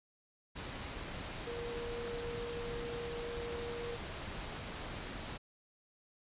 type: tone in noise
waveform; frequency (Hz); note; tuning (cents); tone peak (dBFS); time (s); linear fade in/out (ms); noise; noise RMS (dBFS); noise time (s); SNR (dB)
sine; 473.2; A#4; +26; -40; 1.46-3.97; 20; pink; -43; 0.55-5.38; 0
effects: resampled to 8000 Hz